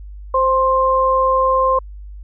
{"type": "tone pair together", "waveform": "sine", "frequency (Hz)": [523.3, 1053.6], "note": ["C5", "C6"], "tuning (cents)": [0, 12], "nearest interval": "octave", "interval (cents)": 1212, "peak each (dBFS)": [-16, -14], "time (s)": [0.34, 1.79], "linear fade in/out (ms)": 5, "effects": ["added 50 Hz sine -31 dBFS peak until 2.23 s"]}